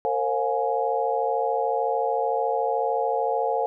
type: tone cluster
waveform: sine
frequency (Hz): 458.4 / 532 / 713 / 835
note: A#4 / C5 / F5 / G#5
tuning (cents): -29 / +29 / +36 / +9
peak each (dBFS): -27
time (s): 0.05-3.66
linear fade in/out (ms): 0
effects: none